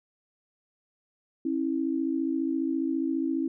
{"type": "tone pair together", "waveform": "sine", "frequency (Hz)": [270.5, 325.2], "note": ["C#4", "E4"], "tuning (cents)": [-42, -23], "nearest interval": "minor third", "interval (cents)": 319, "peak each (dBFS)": -28, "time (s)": [1.45, 3.48], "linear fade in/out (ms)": 5, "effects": []}